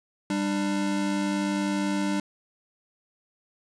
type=tone pair together; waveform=square; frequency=197.28 / 298.1 Hz; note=G3 / D4; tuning=+11 / +26 cents; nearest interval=perfect fifth; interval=715 cents; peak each=-28 dBFS; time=0.3-2.2 s; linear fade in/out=2 ms; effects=resampled to 22050 Hz + 9-bit